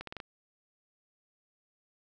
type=accelerating click train; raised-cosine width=0.3 ms; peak=-24 dBFS; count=5; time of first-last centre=0.01-0.202 s; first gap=63 ms; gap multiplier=0.82; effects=none